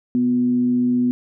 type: tone with frequency modulation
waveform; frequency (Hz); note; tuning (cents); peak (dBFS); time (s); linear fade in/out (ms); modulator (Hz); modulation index
sine; 246.7; B3; -2; -15; 0.15-1.11; 0; 115; 0.22
effects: none